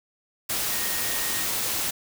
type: tone in noise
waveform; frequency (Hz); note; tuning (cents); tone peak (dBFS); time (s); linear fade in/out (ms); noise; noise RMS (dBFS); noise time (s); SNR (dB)
sine; 1864.7; A#6; 0; -37; 0.71-1.46; 10; white; -27; 0.49-1.91; -13
effects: none